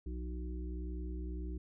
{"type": "harmonic tone with a mistuned harmonic", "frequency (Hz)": 61.74, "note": "B1", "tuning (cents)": 0, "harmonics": [1, 3, 5, 6], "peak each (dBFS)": [-38, -49, -48, -51], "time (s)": [0.06, 1.58], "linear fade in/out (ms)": 5, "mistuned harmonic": 3, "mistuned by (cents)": -50, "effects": []}